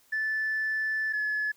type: tone pair in turn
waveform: sine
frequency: 1750 / 1711 Hz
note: A6 / A6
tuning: -10 / -49 cents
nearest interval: unison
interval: 39 cents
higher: first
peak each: -25 dBFS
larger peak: neither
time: 0.12-1.13 / 1.13-1.52 s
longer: first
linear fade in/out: 10 ms
effects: tanh soft clip ceiling -23 dBFS + white hiss -63 dBFS RMS until 1.56 s